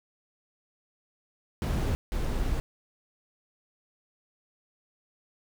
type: noise bursts at uneven times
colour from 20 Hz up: brown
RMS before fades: -28 dBFS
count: 2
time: 1.62-1.95 / 2.12-2.6 s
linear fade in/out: 0 ms
effects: none